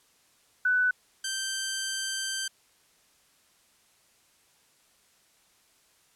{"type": "tone pair in turn", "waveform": ["sine", "10% pulse"], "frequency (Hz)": [1494, 1561.4], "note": ["F#6", "G6"], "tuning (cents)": [16, -7], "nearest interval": "minor second", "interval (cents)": 77, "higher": "second", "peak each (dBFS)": -21, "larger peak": "neither", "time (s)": [[0.65, 0.91], [1.24, 2.48]], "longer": "second", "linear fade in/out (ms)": 5, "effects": ["white hiss -64 dBFS RMS until 6.15 s", "low-pass 11000 Hz 12 dB/octave"]}